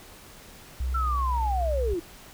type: tone with pitch glide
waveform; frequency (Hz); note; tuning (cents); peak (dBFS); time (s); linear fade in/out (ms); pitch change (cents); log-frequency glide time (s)
sine; 63.4 to 62.6; B1 to B1; +46 to +24; -25; 0.8-1.94; 5; -22; 1.04-1.29
type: linear sweep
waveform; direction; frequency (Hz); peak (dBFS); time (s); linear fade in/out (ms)
sine; down; 1364 to 319.9; -26; 0.94-2; 10
effects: pink hiss -48 dBFS RMS until 2.33 s